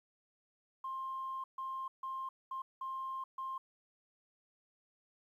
sine tone bursts at uneven times, 1058 Hz, C6, 19 cents sharp, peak -37 dBFS, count 6, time 0.84-1.44 / 1.58-1.88 / 2.03-2.29 / 2.51-2.62 / 2.81-3.24 / 3.38-3.58 s, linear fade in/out 5 ms, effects tanh soft clip ceiling -33 dBFS + 12-bit

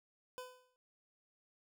25% pulse tone with exponential decay, 504 Hz, B4, 35 cents sharp, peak -38 dBFS, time 0.38-0.76 s, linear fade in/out 0 ms, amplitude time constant 82 ms, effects none

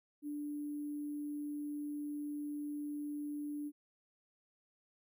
sine tone with sample-and-hold, 293.7 Hz, D4, in tune, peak -38 dBFS, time 0.22-3.72 s, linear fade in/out 50 ms, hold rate 11025 Hz, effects none

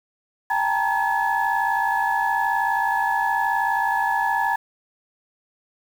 sine tone cluster, 794 / 887 / 946 / 1706 Hz, G5 / A5 / A#5 / G#6, +22 / +14 / +25 / +46 cents, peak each -24 dBFS, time 0.5-4.56 s, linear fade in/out 5 ms, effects tanh soft clip ceiling -10 dBFS + 7-bit

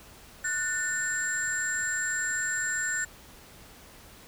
sine tone cluster, 1477 / 1789 / 7380 Hz, F#6 / A6 / A#8, -3 / +28 / -18 cents, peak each -30 dBFS, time 0.44-3.05 s, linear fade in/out 10 ms, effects tanh soft clip ceiling -22 dBFS + pink hiss -51 dBFS RMS until 4.27 s

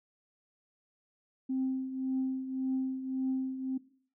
sine tone with tremolo, 262.2 Hz, C4, 4 cents sharp, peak -26 dBFS, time 1.49-3.78 s, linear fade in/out 10 ms, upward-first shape triangle, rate 1.8 Hz, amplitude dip 70%, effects noise-tail reverb RT60 0.5 s tail -18 dB re dry + tanh soft clip ceiling -24 dBFS

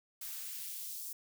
blue noise with high-pass filter sweep, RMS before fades -43 dBFS, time 0.21-1.13 s, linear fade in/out 5 ms, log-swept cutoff 890 to 6100 Hz, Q 0.89, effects none

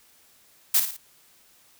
blue noise with echo, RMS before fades -19 dBFS, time 0.74-0.8 s, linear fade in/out 5 ms, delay 56 ms, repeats 3, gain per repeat -7 dB, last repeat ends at 0.968 s, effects white hiss -58 dBFS RMS until 1.79 s

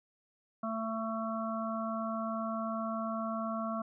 harmonic tone, 223.1 Hz, A3, 24 cents sharp, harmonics 1 / 3 / 5 / 6, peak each -36 / -38 / -39 / -42 dBFS, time 0.63-3.82 s, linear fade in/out 5 ms, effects none

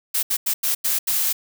blue noise bursts at uneven times, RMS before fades -21 dBFS, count 6, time 0.14-0.23 / 0.3-0.37 / 0.46-0.54 / 0.63-0.75 / 0.84-0.99 / 1.07-1.33 s, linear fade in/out 10 ms, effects none

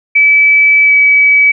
sine tone with pitch glide, 2300 to 2283 Hz, D7 to D7, -37 to -50 cents, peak -4 dBFS, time 0.15-1.52 s, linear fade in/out 10 ms, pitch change -13 cents, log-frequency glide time 0.84-0.93 s, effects none

